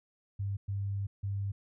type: tone bursts at uneven times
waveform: sine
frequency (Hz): 99.4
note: G2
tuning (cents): +25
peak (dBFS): -31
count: 3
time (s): 0.39-0.57 / 0.68-1.07 / 1.23-1.52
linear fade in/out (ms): 10
effects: none